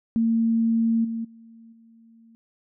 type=tone with level steps; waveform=sine; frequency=227.7 Hz; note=A#3; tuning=40 cents flat; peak=-18 / -26 / -45 / -50 dBFS; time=0.16-2.35 s; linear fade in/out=0 ms; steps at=1.04 / 1.24 / 1.72 s; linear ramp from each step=10 ms; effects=none